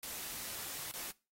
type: noise with dropouts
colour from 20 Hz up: white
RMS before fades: -43 dBFS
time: 0.03-1.11 s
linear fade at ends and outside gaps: 1 ms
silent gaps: 0.914-0.938 s
effects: noise-tail reverb RT60 0.3 s tail -21 dB re dry + AAC 48 kbps